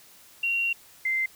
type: tone pair in turn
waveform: sine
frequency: 2752 / 2081 Hz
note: F7 / C7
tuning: -26 / -10 cents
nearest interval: perfect fourth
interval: 484 cents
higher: first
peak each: -23 dBFS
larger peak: neither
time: 0.43-0.73 / 1.05-1.26 s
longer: first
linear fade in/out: 5 ms
effects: white hiss -53 dBFS RMS until 1.35 s